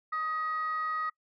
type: tone pair together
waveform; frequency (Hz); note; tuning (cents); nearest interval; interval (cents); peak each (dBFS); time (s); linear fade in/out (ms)
sine; 1253 / 1914; D#6 / A#6; +12 / +45; perfect fifth; 733; -29 / -37; 0.12-1.1; 10
effects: noise-tail reverb RT60 0.1 s tail -26 dB re dry + tanh soft clip ceiling -24 dBFS